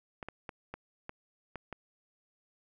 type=clicks; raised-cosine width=0.5 ms; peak=-25 dBFS; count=7; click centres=0.228 / 0.286 / 0.492 / 0.74 / 1.094 / 1.557 / 1.727 s; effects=none